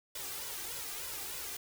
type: noise with flanger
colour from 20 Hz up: white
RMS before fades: -41 dBFS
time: 0.15-1.57 s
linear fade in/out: 5 ms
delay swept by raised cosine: 2 to 2.56 ms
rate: 3.3 Hz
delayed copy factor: +0.7
effects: none